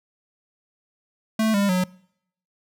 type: tone with pitch steps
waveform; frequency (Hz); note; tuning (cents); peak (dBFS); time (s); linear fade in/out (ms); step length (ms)
square; 220 / 200.6 / 182.87; A3 / G3 / F#3; 0 / +40 / -20; -19; 1.39-1.84; 5; 150
effects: noise-tail reverb RT60 0.7 s tail -24 dB re dry